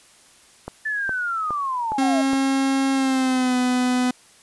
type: click train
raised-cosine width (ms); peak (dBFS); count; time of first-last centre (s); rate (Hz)
1; -16; 5; 0.68-2.333; 2.42
type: linear sweep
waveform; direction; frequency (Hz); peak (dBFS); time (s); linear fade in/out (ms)
sine; down; 1763 to 620; -22; 0.85-2.22; 10
type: tone with pitch glide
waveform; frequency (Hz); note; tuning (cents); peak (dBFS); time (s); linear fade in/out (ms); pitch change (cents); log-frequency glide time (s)
45% pulse; 270 to 250.5; C#4 to B3; -45 to +25; -18; 1.98-4.11; 5; -130; 2.93-3.56
effects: white hiss -52 dBFS RMS until 4.42 s + resampled to 24000 Hz